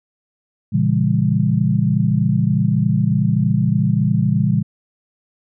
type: chord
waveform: sine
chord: A# diminished seventh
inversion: none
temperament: just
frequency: 116.54 / 139.85 / 167.82 / 201.4 Hz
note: A#2 / C#3 / E3 / G3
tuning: 0 / +16 / +31 / +47 cents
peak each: -19 dBFS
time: 0.72-4.63 s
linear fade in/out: 20 ms
effects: none